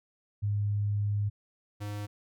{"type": "tone pair in turn", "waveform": ["sine", "square"], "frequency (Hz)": [102.9, 103.42], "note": ["G#2", "G#2"], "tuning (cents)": [-16, -7], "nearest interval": "unison", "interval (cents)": 9, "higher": "second", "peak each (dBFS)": [-26, -35], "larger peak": "first", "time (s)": [[0.42, 1.3], [1.8, 2.07]], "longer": "first", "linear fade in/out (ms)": 20, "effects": []}